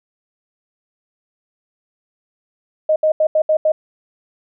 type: tone bursts at uneven times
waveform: sine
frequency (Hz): 622.3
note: D#5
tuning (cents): 0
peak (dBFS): -11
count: 6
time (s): 2.89-2.96 / 3.03-3.12 / 3.2-3.27 / 3.35-3.42 / 3.49-3.57 / 3.65-3.72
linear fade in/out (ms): 5
effects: none